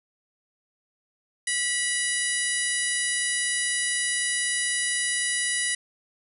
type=harmonic tone; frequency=977 Hz; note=B5; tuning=19 cents flat; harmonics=2 / 3 / 4 / 5 / 6 / 7 / 8 / 9 / 10; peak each=-28 / -34 / -35 / -38 / -38 / -38 / -39 / -35 / -28 dBFS; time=1.47-5.75 s; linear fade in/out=5 ms; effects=none